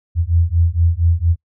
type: beating tone pair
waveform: sine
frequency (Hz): 82.41 / 86.71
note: E2 / F2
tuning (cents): 0 / -12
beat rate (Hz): 4.3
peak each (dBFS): -15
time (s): 0.15-1.36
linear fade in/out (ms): 50
effects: noise-tail reverb RT60 0.1 s tail -25 dB re dry